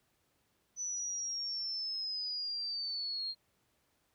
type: linear sweep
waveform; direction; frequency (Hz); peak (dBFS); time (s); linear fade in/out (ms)
sine; down; 6000 to 4205; -35; 0.76-3.35; 50
effects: pink hiss -75 dBFS RMS until 4.14 s + high-pass 60 Hz 12 dB/octave